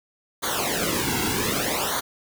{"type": "noise with flanger", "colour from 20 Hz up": "pink", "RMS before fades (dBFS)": -25, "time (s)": [0.42, 2.01], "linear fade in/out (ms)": 20, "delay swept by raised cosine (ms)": [0.38, 1.68], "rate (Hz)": 0.64, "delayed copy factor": -0.9, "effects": []}